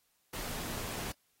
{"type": "tone in noise", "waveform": "sine", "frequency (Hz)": 239.6, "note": "A#3", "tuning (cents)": 48, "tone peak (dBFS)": -48, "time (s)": [0.43, 0.77], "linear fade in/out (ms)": 5, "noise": "pink", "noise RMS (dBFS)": -40, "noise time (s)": [0.33, 1.12], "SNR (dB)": -11, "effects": ["white hiss -74 dBFS RMS until 1.4 s", "AAC 48 kbps"]}